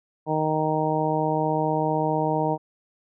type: harmonic tone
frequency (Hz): 155.56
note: D#3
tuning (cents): 0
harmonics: 1 / 2 / 3 / 4 / 5 / 6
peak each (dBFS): -28 / -28 / -28 / -28 / -28 / -28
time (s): 0.26-2.58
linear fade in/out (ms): 50
effects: none